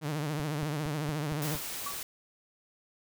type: tone with vibrato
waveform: sawtooth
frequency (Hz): 150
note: D3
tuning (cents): +37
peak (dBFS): -27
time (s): 0.01-1.59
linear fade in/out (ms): 50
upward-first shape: triangle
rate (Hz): 14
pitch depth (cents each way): 120
type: click train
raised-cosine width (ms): 5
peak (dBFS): -28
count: 6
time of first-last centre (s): 0.4-1.552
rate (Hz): 4.34
type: noise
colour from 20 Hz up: white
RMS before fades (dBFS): -38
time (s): 1.42-2.03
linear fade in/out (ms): 2
type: tone with exponential decay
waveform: sine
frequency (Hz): 1139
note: C#6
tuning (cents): +47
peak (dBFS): -32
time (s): 1.86-2.03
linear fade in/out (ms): 5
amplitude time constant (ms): 36
effects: none